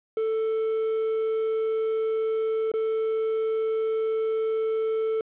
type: tone with dropouts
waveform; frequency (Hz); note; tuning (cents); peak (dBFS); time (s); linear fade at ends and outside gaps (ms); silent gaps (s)
triangle; 442.1; A4; +8; -21; 0.17-5.21; 2; 2.717-2.738
effects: resampled to 8000 Hz + 9-bit